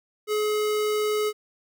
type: tone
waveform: square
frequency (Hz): 424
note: G#4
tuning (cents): +36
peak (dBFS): -23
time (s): 0.27-1.33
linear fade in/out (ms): 50
effects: none